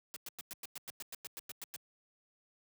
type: noise bursts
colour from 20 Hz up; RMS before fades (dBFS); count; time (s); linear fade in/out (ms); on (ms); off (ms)
white; -44; 14; 0.14-1.762; 0; 23; 100
effects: high-pass 100 Hz 12 dB/octave